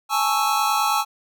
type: chord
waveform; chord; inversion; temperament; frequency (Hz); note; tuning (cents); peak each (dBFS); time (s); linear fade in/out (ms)
square; A major seventh; third; equal; 830.6 / 880 / 1108.7 / 1318.5; G#5 / A5 / C#6 / E6; 0 / 0 / 0 / 0; -24 / -26 / -26 / -24; 0.09-1.05; 50
effects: none